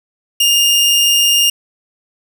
sawtooth tone, 2822 Hz, F7, 17 cents sharp, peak -6 dBFS, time 0.4-1.5 s, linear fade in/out 5 ms, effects none

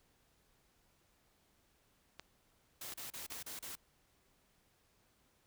clicks, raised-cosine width 0.2 ms, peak -29 dBFS, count 3, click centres 2.196 / 2.922 / 3.322 s
white noise bursts, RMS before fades -46 dBFS, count 6, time 2.81-3.755 s, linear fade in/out 5 ms, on 130 ms, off 33 ms
effects pink hiss -73 dBFS RMS until 5.46 s

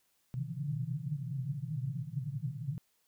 white band-pass noise, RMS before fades -37 dBFS, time 0.34-2.78 s, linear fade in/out 0 ms, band 120 to 160 Hz, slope 96 dB/octave, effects white hiss -74 dBFS RMS until 3.07 s

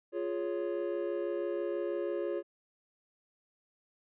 triangle chord, Db major, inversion first, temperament equal with one note detuned, 349.2 / 415.3 / 556 Hz, F4 / Ab4 / Db5, 0 / 0 / +5 cents, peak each -33 / -35 / -35 dBFS, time 0.12-2.43 s, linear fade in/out 50 ms, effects resampled to 8000 Hz

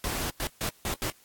pink noise bursts at uneven times, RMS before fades -31 dBFS, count 5, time 0.04-0.3 / 0.4-0.47 / 0.61-0.69 / 0.85-0.94 / 1.02-1.1 s, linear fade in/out 0 ms, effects white hiss -59 dBFS RMS until 1.24 s + AAC 64 kbps

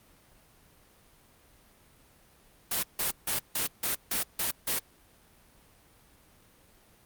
white noise bursts, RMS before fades -29 dBFS, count 8, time 2.71-4.79 s, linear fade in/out 5 ms, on 120 ms, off 160 ms, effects pink hiss -60 dBFS RMS until 7.05 s + Opus 32 kbps

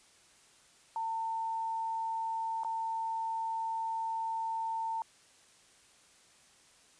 sine tone with dropouts, 900 Hz, A5, 39 cents sharp, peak -32 dBFS, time 0.96-5.02 s, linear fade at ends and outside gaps 1 ms, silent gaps 2.635-2.647 s, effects white hiss -62 dBFS RMS until 6.99 s + resampled to 22050 Hz

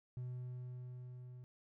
triangle tone with level ramp, 124.9 Hz, B2, 20 cents sharp, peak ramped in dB -38 to -48 dBFS, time 0.17-1.44 s, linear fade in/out 0 ms, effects tanh soft clip ceiling -34 dBFS

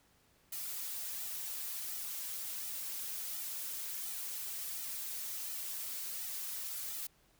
blue noise with flanger, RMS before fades -41 dBFS, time 0.52-7.07 s, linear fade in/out 5 ms, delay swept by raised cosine 1.8 to 5.9 ms, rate 1.4 Hz, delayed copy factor -0.85, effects pink hiss -69 dBFS RMS until 7.39 s

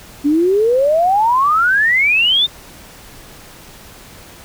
sine exponential sweep, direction up, 280 to 3677 Hz, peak -10 dBFS, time 0.24-2.47 s, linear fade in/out 20 ms, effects pink hiss -39 dBFS RMS until 4.44 s

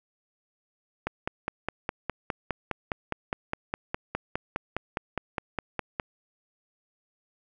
click train, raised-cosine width 0.5 ms, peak -13 dBFS, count 25, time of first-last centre 1.07-5.998 s, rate 4.87 Hz, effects none

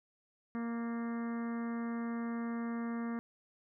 harmonic tone with a mistuned harmonic, 233.1 Hz, A#3, in tune, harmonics 1 / 2 / 3 / 4 / 5 / 6 / 7 / 8 / 9, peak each -35 / -47 / -51 / -53 / -49 / -54 / -56 / -55 / -59 dBFS, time 0.55-3.19 s, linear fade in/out 0 ms, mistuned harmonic 8, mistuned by -27 cents, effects none

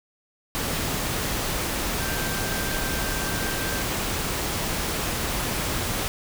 sine tone in noise, 1568 Hz, G6, in tune, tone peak -34 dBFS, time 2-3.82 s, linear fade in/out 0 ms, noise pink, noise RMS -27 dBFS, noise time 0.55-6.08 s, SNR -10 dB, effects none

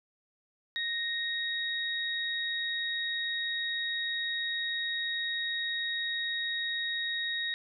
sine tone pair together, 1864.7 / 3771 Hz, A#6 / A#7, 0 / +19 cents, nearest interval octave, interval 1219 cents, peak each -33 / -33 dBFS, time 0.76-7.54 s, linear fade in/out 0 ms, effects none

